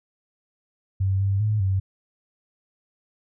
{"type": "tone with pitch steps", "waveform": "sine", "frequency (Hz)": [96.2, 98.3, 106.8, 95.8], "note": ["G2", "G2", "G#2", "G2"], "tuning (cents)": [-32, 5, 49, -39], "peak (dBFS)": -19, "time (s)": [1, 1.8], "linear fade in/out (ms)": 10, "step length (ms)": 200, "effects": []}